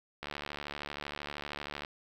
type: click train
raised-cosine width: 0.3 ms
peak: -22 dBFS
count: 119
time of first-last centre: 0.23-1.849 s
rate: 72.9 Hz
effects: 9-bit